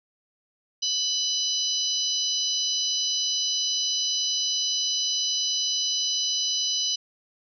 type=harmonic tone with a mistuned harmonic; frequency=993 Hz; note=B5; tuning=9 cents sharp; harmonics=3 / 4 / 5 / 6; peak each=-29 / -29 / -29 / -29 dBFS; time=0.82-6.96 s; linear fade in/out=10 ms; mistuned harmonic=4; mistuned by=+19 cents; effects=none